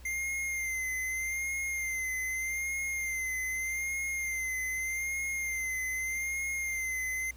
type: tone with vibrato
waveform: square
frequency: 2093 Hz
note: C7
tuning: in tune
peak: -32 dBFS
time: 0.05-7.31 s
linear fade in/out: 5 ms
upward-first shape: sine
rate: 0.82 Hz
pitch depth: 44 cents each way
effects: added 62 Hz sine -48 dBFS peak until 7.36 s + pink hiss -58 dBFS RMS until 7.36 s